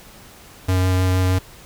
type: tone with vibrato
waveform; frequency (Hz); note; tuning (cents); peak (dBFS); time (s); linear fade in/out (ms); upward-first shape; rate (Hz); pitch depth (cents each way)
square; 92.5; F#2; 0; -16; 0.68-1.39; 10; sine; 6.4; 9
effects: pink hiss -44 dBFS RMS until 1.65 s